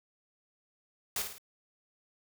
white noise with echo, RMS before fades -33 dBFS, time 1.16-1.22 s, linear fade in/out 2 ms, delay 54 ms, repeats 3, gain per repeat -6 dB, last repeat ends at 1.382 s, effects none

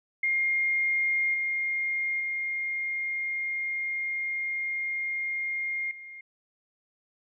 sine tone with level steps, 2125 Hz, C7, 26 cents sharp, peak -23 / -26 / -28 / -41 dBFS, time 0.23-6.21 s, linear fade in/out 5 ms, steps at 1.34 / 2.2 / 5.91 s, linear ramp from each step 2 ms, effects none

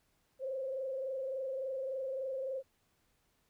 sine tone with frequency modulation, 530 Hz, C5, 22 cents sharp, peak -35 dBFS, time 0.39-2.63 s, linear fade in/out 50 ms, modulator 23.5 Hz, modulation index 0.77, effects pink hiss -75 dBFS RMS until 3.49 s

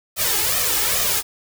white noise with flanger, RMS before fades -20 dBFS, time 0.16-1.23 s, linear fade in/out 50 ms, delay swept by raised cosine 1.6 to 2.41 ms, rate 2.4 Hz, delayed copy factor +0.85, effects none

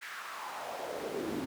brown noise with high-pass filter sweep, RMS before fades -39 dBFS, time 0.01-1.46 s, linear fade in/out 20 ms, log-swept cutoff 1800 to 250 Hz, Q 2.7, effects none

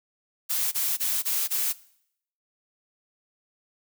blue noise bursts, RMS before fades -26 dBFS, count 5, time 0.49-1.732 s, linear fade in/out 20 ms, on 230 ms, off 23 ms, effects noise-tail reverb RT60 0.7 s tail -20 dB re dry

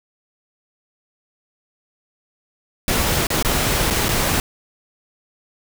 pink noise with dropouts, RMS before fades -19 dBFS, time 2.88-4.4 s, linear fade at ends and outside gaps 1 ms, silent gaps 3.269-3.303 / 3.426-3.448 / 3.902-3.907 / 4.084-4.09 s, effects none

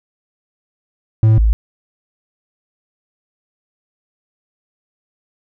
triangle / sine tone pair in turn, 110 / 54.56 Hz, A2 / A1, 0 / -14 cents, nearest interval octave, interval 1214 cents, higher first, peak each -5 / -9 dBFS, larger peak first, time 1.23-1.38 / 1.38-1.53 s, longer neither, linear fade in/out 0 ms, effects none

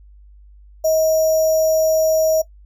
sine tone with sample-and-hold, 634 Hz, D#5, 32 cents sharp, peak -13 dBFS, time 0.84-2.42 s, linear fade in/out 10 ms, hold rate 6300 Hz, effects noise-tail reverb RT60 0.1 s tail -18 dB re dry + added 50 Hz sine -42 dBFS peak until 2.65 s

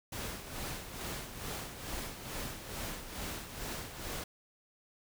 pink noise with tremolo, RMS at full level -39 dBFS, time 0.12-4.24 s, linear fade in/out 5 ms, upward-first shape sine, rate 2.3 Hz, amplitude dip 60%, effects none

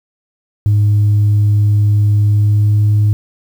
sine tone with pitch glide, 103.83 to 104.79 Hz, G#2 to G#2, 0 to +16 cents, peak -6 dBFS, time 0.66-3.13 s, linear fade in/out 0 ms, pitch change +16 cents, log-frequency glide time 2.26-2.83 s, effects tanh soft clip ceiling -6 dBFS + 7-bit

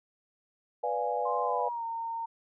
sine chord, B diminished seventh, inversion none, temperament equal, 493.9 / 587.3 / 698.5 / 830.6 Hz, B4 / D5 / F5 / Ab5, 0 / 0 / 0 / 0 cents, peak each -33 / -35 / -34 / -32 dBFS, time 0.83-1.69 s, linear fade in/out 10 ms
sine tone with pitch glide, 1046.5 to 916.3 Hz, C6 to A#5, 0 to -30 cents, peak -32 dBFS, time 1.25-2.26 s, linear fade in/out 10 ms, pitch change -230 cents, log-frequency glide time 1.42-1.84 s
effects none

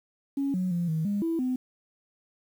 sine tone with pitch steps, 277.3 / 183.8 / 173 / 159.1 / 203.4 / 330 / 254.4 Hz, C#4 / F#3 / F3 / D#3 / G#3 / E4 / C4, +1 / -11 / -16 / +39 / -36 / +2 / -48 cents, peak -24 dBFS, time 0.37-1.56 s, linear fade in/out 5 ms, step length 170 ms, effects tanh soft clip ceiling -20 dBFS + 9-bit

